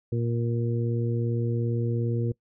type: harmonic tone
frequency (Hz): 117.4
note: A#2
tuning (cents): +13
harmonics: 1 / 2 / 3 / 4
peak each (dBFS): -25 / -33 / -33 / -34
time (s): 0.12-2.32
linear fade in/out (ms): 5
effects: noise-tail reverb RT60 0.1 s tail -22 dB re dry